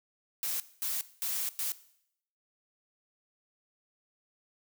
blue noise bursts at uneven times, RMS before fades -33 dBFS, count 4, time 0.43-0.6 / 0.82-1.01 / 1.22-1.49 / 1.59-1.72 s, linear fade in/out 0 ms, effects noise-tail reverb RT60 0.7 s tail -17 dB re dry

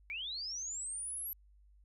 sine linear sweep, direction up, 2200 to 11850 Hz, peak -38 dBFS, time 0.1-1.33 s, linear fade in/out 0 ms, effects added 50 Hz sine -60 dBFS peak until 1.84 s

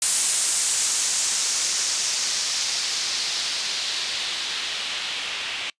blue noise with low-pass filter sweep, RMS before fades -25 dBFS, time 0.02-5.7 s, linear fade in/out 2 ms, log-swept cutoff 8800 to 2900 Hz, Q 1.8, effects noise-tail reverb RT60 0.1 s tail -25 dB re dry + resampled to 22050 Hz

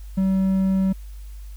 triangle tone, 190.9 Hz, G3, 46 cents flat, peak -15 dBFS, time 0.17-0.93 s, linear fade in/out 10 ms, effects added 50 Hz sine -34 dBFS peak until 1.56 s + white hiss -55 dBFS RMS until 1.56 s

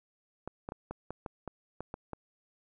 clicks, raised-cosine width 1 ms, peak -24 dBFS, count 10, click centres 0.476 / 0.689 / 0.721 / 0.91 / 1.106 / 1.262 / 1.477 / 1.806 / 1.941 / 2.133 s, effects none

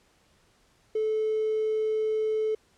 triangle tone with hard clipping, 434.8 Hz, A4, 21 cents flat, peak -24 dBFS, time 0.95-2.55 s, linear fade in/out 5 ms, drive 3 dB, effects pink hiss -64 dBFS RMS until 2.77 s + low-pass 9000 Hz 12 dB/octave

